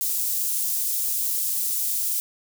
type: high-pass noise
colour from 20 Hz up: white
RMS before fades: -25 dBFS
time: 0.01-2.2 s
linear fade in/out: 0 ms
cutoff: 7800 Hz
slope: 12 dB/octave
effects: none